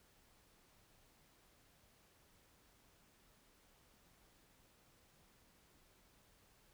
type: silence
effects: pink hiss -70 dBFS RMS until 6.73 s